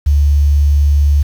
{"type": "tone with quantisation", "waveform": "sine", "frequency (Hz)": 72.2, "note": "D2", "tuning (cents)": -29, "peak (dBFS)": -7, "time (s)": [0.06, 1.23], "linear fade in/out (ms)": 10, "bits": 6, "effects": []}